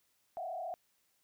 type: tone with frequency modulation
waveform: sine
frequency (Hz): 700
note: F5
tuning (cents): +4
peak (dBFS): -37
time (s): 0.37-0.74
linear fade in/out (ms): 0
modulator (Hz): 33.6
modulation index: 1.7
effects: white hiss -75 dBFS RMS until 1.23 s